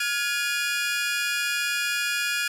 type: tone cluster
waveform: sawtooth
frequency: 1417 / 1682 / 2449 Hz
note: F6 / G#6 / D#7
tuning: +25 / +22 / -28 cents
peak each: -25 dBFS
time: 0-2.48 s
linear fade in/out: 5 ms
effects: low-pass 12000 Hz 12 dB/octave + 8-bit